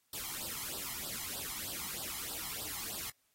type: noise with flanger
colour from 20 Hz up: white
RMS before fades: -41 dBFS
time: 0.13-3.1 s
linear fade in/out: 2 ms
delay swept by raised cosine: 0.22 to 0.99 ms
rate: 3.2 Hz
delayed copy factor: +0.95
effects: white hiss -75 dBFS RMS until 3.34 s + AAC 48 kbps